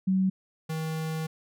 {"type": "tone pair in turn", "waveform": ["sine", "square"], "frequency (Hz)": [189.1, 159.01], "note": ["F#3", "D#3"], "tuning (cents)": [38, 38], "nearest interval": "minor third", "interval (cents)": 300, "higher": "first", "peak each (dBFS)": [-21, -30], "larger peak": "first", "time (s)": [[0.07, 0.3], [0.69, 1.27]], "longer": "second", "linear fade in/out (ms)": 10, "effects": []}